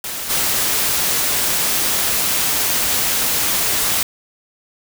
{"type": "noise with level steps", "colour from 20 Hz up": "white", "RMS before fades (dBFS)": [-26, -18], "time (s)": [0.04, 4.03], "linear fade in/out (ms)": 2, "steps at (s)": 0.29, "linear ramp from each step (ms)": 20, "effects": []}